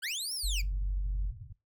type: linear two-way sweep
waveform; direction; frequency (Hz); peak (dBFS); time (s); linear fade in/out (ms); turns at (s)
25% pulse; up then down; 1414 to 5588 to 2166; -29; 0.02-0.62; 20; 0.34
type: tone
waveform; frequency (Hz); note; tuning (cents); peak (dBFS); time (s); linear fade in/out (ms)
sine; 47.48; F#1; +45; -28; 0.43-1.32; 20
type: low-pass noise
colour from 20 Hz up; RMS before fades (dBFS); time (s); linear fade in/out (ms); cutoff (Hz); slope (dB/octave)
white; -47; 0.61-1.53; 10; 130; 96
effects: noise-tail reverb RT60 0.2 s tail -20 dB re dry